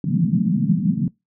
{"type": "band-pass noise", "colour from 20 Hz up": "pink", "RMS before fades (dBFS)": -19, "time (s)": [0.04, 1.08], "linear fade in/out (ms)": 2, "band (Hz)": [150, 220], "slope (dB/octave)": 48, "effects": ["noise-tail reverb RT60 0.2 s tail -24 dB re dry"]}